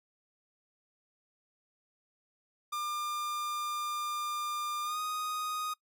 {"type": "tone with pitch glide", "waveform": "45% pulse", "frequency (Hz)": [1200, 1243.8], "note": ["D6", "D#6"], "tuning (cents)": [37, -1], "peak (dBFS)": -33, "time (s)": [2.72, 5.74], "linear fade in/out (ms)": 10, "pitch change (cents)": 62, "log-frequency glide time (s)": [4.83, 4.99], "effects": ["noise-tail reverb RT60 0.1 s tail -23 dB re dry"]}